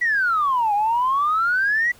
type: exponential two-way sweep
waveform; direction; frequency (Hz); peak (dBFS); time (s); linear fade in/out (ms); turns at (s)
sine; down then up; 1975.5 to 805 to 1975.5; -16; 0.01-1.92; 10; 0.74
effects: tanh soft clip ceiling -12 dBFS + pink hiss -50 dBFS RMS until 1.99 s